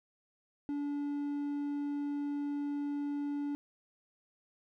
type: tone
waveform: triangle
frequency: 288 Hz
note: D4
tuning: 34 cents flat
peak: -31 dBFS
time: 0.69-3.55 s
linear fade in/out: 0 ms
effects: none